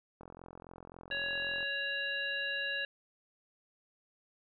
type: click train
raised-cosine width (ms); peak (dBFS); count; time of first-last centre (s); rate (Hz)
1; -35; 63; 0.21-1.629; 43.7
type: harmonic tone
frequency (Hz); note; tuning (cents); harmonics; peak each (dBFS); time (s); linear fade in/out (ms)
558; C#5; +11; 1 / 3 / 5 / 7; -45 / -35 / -38 / -43; 1.11-2.85; 2
effects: none